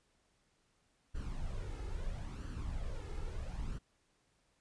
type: noise with flanger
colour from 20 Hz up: brown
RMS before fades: -40 dBFS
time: 1.14-3.79 s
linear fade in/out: 20 ms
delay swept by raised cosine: 0.66 to 2.36 ms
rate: 0.75 Hz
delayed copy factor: +0.6
effects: pink hiss -75 dBFS RMS until 4.6 s + resampled to 22050 Hz